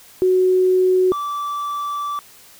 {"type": "tone pair in turn", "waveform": ["sine", "triangle"], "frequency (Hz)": [370, 1162.2], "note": ["F#4", "D6"], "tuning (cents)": [0, -18], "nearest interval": "octave + minor sixth", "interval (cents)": 1982, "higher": "second", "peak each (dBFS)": [-12, -20], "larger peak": "first", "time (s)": [[0.22, 1.12], [1.12, 2.19]], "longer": "second", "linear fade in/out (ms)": 0, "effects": ["white hiss -46 dBFS RMS until 2.59 s"]}